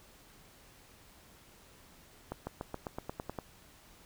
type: accelerating click train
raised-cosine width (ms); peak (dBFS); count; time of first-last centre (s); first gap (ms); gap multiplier
1; -23; 10; 2.32-3.388; 150; 0.94
effects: pink hiss -59 dBFS RMS until 4.05 s